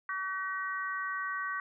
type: harmonic tone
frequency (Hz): 380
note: F#4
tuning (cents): +46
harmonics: 3 / 4 / 5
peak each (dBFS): -36 / -37 / -38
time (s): 0.09-1.6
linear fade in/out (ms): 2
effects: none